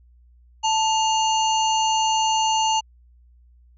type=harmonic tone with a mistuned harmonic; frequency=880 Hz; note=A5; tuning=in tune; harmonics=1 / 3 / 5 / 7 / 8; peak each=-19 / -25 / -34 / -28 / -35 dBFS; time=0.63-2.81 s; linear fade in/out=20 ms; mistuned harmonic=3; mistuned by=+120 cents; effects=added 60 Hz sine -50 dBFS peak until 3.77 s